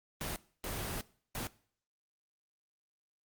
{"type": "noise bursts at uneven times", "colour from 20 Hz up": "pink", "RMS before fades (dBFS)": -38, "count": 3, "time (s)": [[0.21, 0.36], [0.64, 1.01], [1.35, 1.47]], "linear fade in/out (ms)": 0, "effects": ["noise-tail reverb RT60 0.5 s tail -20 dB re dry", "Opus 24 kbps"]}